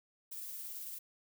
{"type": "noise with tremolo", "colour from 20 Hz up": "violet", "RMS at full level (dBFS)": -43, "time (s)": [0.31, 0.99], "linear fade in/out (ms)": 10, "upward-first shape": "triangle", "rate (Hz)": 18, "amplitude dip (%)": 30, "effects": []}